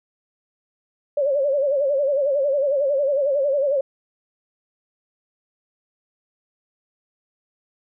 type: tone with vibrato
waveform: sine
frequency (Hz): 560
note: C#5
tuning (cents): +18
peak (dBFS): -17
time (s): 1.17-3.81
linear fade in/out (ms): 5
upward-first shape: sine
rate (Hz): 11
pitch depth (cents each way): 98
effects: none